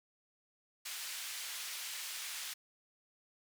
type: band-pass noise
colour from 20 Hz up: pink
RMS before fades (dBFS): -43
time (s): 0.85-2.54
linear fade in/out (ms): 10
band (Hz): 2200 to 15000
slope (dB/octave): 12
effects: none